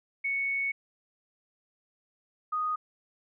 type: tone pair in turn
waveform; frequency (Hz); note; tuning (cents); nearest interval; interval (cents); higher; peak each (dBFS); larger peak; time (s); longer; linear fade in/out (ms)
sine; 2217 / 1241.4; C#7 / D#6; 0 / -4; minor seventh; 1004; first; -27 / -27; neither; 0.24-0.72 / 2.52-2.76; first; 10
effects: none